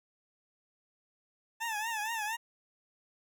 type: tone with vibrato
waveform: 20% pulse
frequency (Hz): 880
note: A5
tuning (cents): 0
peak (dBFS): -28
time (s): 1.6-2.37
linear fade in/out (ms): 20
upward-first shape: triangle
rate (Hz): 4.3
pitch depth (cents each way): 120
effects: none